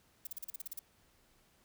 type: noise bursts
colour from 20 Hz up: violet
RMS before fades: -41 dBFS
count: 10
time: 0.25-0.792 s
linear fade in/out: 5 ms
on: 20 ms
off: 38 ms
effects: pink hiss -69 dBFS RMS until 1.64 s